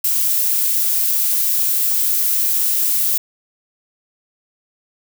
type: noise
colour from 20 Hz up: violet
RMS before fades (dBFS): -17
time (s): 0.04-3.18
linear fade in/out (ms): 5
effects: none